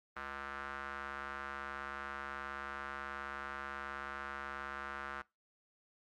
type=tone with band-pass filter; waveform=square; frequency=69.3 Hz; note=C#2; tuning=in tune; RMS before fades=-44 dBFS; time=0.16-5.22 s; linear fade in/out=5 ms; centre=1400 Hz; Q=3.4; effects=noise-tail reverb RT60 0.2 s tail -20 dB re dry + Opus 32 kbps